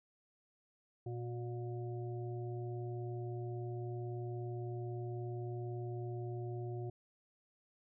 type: harmonic tone with a mistuned harmonic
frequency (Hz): 119.3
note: A#2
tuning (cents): +41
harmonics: 1 / 3 / 5 / 6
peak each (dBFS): -40 / -44 / -57 / -52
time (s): 1.06-6.9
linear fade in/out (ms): 5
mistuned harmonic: 3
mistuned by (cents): +18
effects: none